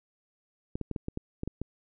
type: clicks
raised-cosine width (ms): 3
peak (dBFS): -20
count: 9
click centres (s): 0.755 / 0.813 / 0.913 / 0.962 / 1.084 / 1.174 / 1.434 / 1.476 / 1.616
effects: none